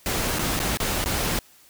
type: noise with dropouts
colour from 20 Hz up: pink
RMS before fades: -25 dBFS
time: 0.06-1.39 s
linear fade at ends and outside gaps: 1 ms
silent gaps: 0.387-0.392 / 0.592-0.6 / 0.772-0.801 / 1.042-1.059 s
effects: white hiss -54 dBFS RMS until 1.69 s